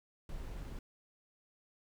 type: noise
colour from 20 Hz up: brown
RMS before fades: -43 dBFS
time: 0.29-0.79 s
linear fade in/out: 2 ms
effects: none